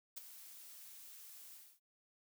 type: noise with ADSR envelope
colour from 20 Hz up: blue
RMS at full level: -43 dBFS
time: 0.16-1.8 s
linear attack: 16 ms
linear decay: 14 ms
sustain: -12 dB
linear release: 270 ms
effects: none